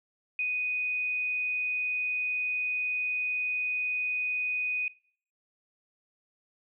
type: tone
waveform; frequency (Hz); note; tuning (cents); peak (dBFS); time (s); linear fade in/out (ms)
sine; 2489; D#7; 0; -27; 0.39-4.88; 2
effects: noise-tail reverb RT60 0.5 s tail -20 dB re dry